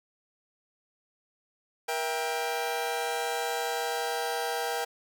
sawtooth chord, E diminished, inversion second, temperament just, 474.7 / 659.3 / 791.1 Hz, Bb4 / E5 / G5, +31 / 0 / +16 cents, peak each -29 / -33 / -28 dBFS, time 1.88-4.85 s, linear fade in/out 10 ms, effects none

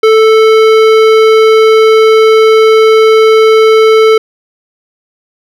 sine tone with hard clipping, 440 Hz, A4, in tune, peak -4 dBFS, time 0.03-4.18 s, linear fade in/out 5 ms, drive 15 dB, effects none

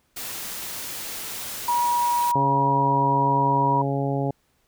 white noise, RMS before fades -33 dBFS, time 0.16-2.32 s, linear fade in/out 10 ms
sine tone, 960 Hz, B5, 49 cents flat, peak -19 dBFS, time 1.68-3.82 s, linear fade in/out 5 ms
harmonic tone, 138.59 Hz, C#3, in tune, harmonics 1 / 2 / 3 / 4 / 5 / 6, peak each -25 / -28 / -30 / -31 / -32 / -33 dBFS, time 2.35-4.31 s, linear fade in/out 5 ms
effects pink hiss -67 dBFS RMS until 4.67 s

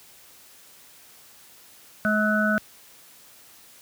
sine tone cluster, 213.2 / 639 / 1294 / 1490 Hz, G#3 / D#5 / E6 / F#6, +46 / +46 / -32 / +12 cents, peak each -23 / -27 / -31 / -23 dBFS, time 2.05-2.58 s, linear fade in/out 0 ms, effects white hiss -51 dBFS RMS until 3.81 s + high-pass 60 Hz 12 dB/octave

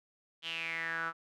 sawtooth tone with band-pass filter sweep, 164.81 Hz, E3, in tune, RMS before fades -37 dBFS, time 0.42-1.13 s, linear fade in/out 50 ms, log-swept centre 3200 to 1300 Hz, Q 7.2, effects none

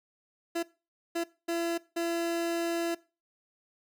30% pulse tone bursts at uneven times, 337.5 Hz, E4, 41 cents sharp, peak -26 dBFS, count 4, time 0.55-0.63 / 1.15-1.24 / 1.48-1.78 / 1.96-2.95 s, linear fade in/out 10 ms, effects noise-tail reverb RT60 0.3 s tail -20 dB re dry

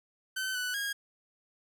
sawtooth tone with pitch steps, 1529 / 1489 / 1634 Hz, G6 / F#6 / G#6, -44 / +11 / -29 cents, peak -28 dBFS, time 0.36-0.93 s, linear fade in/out 10 ms, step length 190 ms, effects none

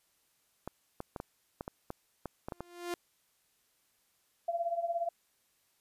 clicks, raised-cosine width 1 ms, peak -24 dBFS, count 11, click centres 0.676 / 1.004 / 1.162 / 1.201 / 1.609 / 1.679 / 1.904 / 2.257 / 2.485 / 2.522 / 2.606 s
sawtooth tone with exponential growth, 349.2 Hz, F4, in tune, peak -28 dBFS, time 2.51-2.94 s, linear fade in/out 1 ms, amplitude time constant 93 ms
sine tone with tremolo, 682 Hz, F5, 41 cents flat, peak -27 dBFS, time 4.48-5.09 s, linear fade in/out 5 ms, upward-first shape triangle, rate 17 Hz, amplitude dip 85%
effects white hiss -73 dBFS RMS until 5.8 s + resampled to 32000 Hz

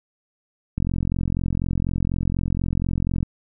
click train, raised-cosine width 5 ms, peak -11 dBFS, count 109, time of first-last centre 0.78-3.229 s, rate 44.1 Hz, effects none

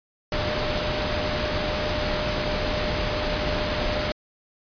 sine tone in noise, 604 Hz, D5, 48 cents sharp, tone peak -29 dBFS, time 0.32-4.12 s, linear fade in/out 2 ms, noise pink, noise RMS -26 dBFS, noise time 0.32-4.12 s, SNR -6 dB, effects resampled to 11025 Hz

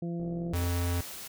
harmonic tone, 170.6 Hz, F3, 40 cents flat, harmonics 1 / 2 / 3 / 4, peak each -32 / -38 / -46 / -48 dBFS, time 0.02-0.54 s, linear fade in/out 5 ms
click train, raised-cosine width 2 ms, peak -33 dBFS, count 31, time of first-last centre 0.2-0.669 s, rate 63.9 Hz
square tone, 87.31 Hz, F2, in tune, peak -28 dBFS, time 0.53-1.01 s, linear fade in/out 5 ms
white noise, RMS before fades -42 dBFS, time 0.55-1.28 s, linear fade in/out 10 ms
effects none

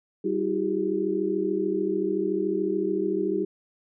sine tone cluster, 194.2 / 320.8 / 367.9 / 401.6 Hz, G3 / E4 / F#4 / G4, -16 / -47 / -10 / +42 cents, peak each -32 / -28 / -28 / -28 dBFS, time 0.24-3.45 s, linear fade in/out 10 ms, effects none

